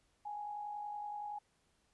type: tone with amplitude modulation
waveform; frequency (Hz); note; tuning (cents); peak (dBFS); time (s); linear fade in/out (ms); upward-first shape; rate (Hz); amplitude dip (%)
sine; 830.6; G#5; 0; -38; 0.25-1.39; 10; sine; 50.7; 45
effects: pink hiss -75 dBFS RMS until 1.93 s + resampled to 24000 Hz